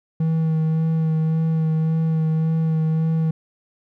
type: tone with vibrato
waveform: triangle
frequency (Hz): 160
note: D#3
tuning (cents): +49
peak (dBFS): -15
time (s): 0.2-3.31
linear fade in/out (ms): 5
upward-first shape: sine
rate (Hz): 1.8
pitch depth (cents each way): 17
effects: none